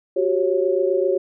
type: tone cluster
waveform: sine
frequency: 365.5 / 393.2 / 549 Hz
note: F#4 / G4 / C#5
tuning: -21 / +5 / -17 cents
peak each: -21 dBFS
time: 0.16-1.18 s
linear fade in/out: 10 ms
effects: none